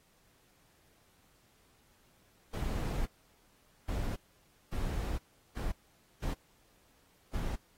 brown noise bursts at uneven times, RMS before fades -34 dBFS, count 6, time 2.53-3.06 / 3.88-4.16 / 4.72-5.18 / 5.56-5.72 / 6.22-6.34 / 7.33-7.56 s, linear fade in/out 10 ms, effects pink hiss -68 dBFS RMS until 7.77 s + AAC 48 kbps

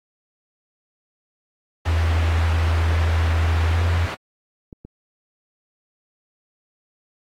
white low-pass noise, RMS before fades -31 dBFS, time 1.85-4.15 s, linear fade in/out 10 ms, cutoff 1800 Hz, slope 12 dB/octave
sine tone with pitch glide, 82.2 to 85.74 Hz, E2 to F2, -4 to -31 cents, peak -16 dBFS, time 1.86-4.07 s, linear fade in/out 20 ms, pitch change +73 cents, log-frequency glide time 3.69-3.82 s
clicks, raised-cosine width 3 ms, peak -25 dBFS, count 3, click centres 3.943 / 4.728 / 4.85 s
effects AAC 48 kbps

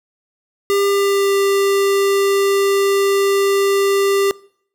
square tone with pitch glide, 400 to 395.9 Hz, G4 to G4, +35 to +17 cents, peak -14 dBFS, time 0.7-4.31 s, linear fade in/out 0 ms, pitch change -18 cents, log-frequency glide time 0.88-1.32 s, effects noise-tail reverb RT60 0.6 s tail -23 dB re dry

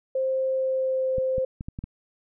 sine tone with pitch glide, 526 to 521.8 Hz, C5 to C5, +9 to -5 cents, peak -22 dBFS, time 0.15-1.45 s, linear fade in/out 5 ms, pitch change -14 cents, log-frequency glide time 0.52-1.11 s
clicks, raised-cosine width 5 ms, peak -21 dBFS, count 6, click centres 1.183 / 1.382 / 1.609 / 1.685 / 1.789 / 1.84 s
effects none

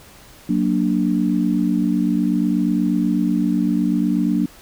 sine chord, Gb augmented, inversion none, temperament equal, 185 / 233.1 / 293.7 Hz, Gb3 / Bb3 / D4, 0 / 0 / 0 cents, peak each -20 dBFS, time 0.49-4.46 s, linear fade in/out 5 ms, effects pink hiss -45 dBFS RMS until 4.61 s

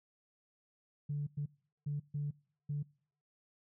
sine tone bursts at uneven times, 145.5 Hz, D3, 16 cents flat, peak -33 dBFS, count 5, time 1.09-1.27 / 1.37-1.46 / 1.86-2 / 2.14-2.31 / 2.69-2.83 s, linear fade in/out 10 ms, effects noise-tail reverb RT60 0.6 s tail -26 dB re dry + tanh soft clip ceiling -29 dBFS

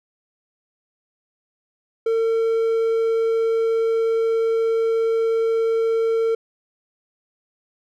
triangle tone, 452.8 Hz, A4, 50 cents sharp, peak -15 dBFS, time 2.06-6.35 s, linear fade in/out 5 ms, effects none

